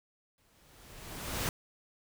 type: noise with exponential growth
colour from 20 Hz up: pink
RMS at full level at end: -31 dBFS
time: 0.38-1.49 s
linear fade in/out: 1 ms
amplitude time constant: 240 ms
effects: none